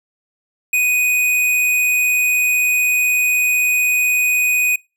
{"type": "tone", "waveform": "square", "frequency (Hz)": 2489, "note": "D#7", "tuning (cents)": 0, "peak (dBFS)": -14, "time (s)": [0.73, 4.76], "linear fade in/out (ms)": 5, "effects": ["noise-tail reverb RT60 0.3 s tail -26 dB re dry"]}